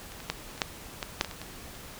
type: clicks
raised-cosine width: 0.2 ms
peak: -26 / -25 / -10 / -25 / -7 / -14 / -6 / -17 / -23 / -21 / -30 dBFS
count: 11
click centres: 0.12 / 0.203 / 0.3 / 0.578 / 0.618 / 1.028 / 1.211 / 1.247 / 1.312 / 1.416 / 1.752 s
effects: pink hiss -45 dBFS RMS until 1.99 s